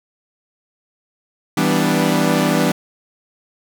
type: chord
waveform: sawtooth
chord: E minor seventh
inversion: none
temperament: equal with one note detuned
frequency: 163.49 / 196 / 246.9 / 293.7 Hz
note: E3 / G3 / B3 / D4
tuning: -14 / 0 / 0 / 0 cents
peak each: -16 dBFS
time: 1.57-2.72 s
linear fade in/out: 5 ms
effects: none